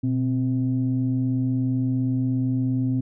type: tone pair together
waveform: sine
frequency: 123.08 / 260.3 Hz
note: B2 / C4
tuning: -5 / -9 cents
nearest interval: octave + minor second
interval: 1296 cents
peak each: -22 dBFS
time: 0.03-3.01 s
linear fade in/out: 10 ms
effects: tanh soft clip ceiling -14 dBFS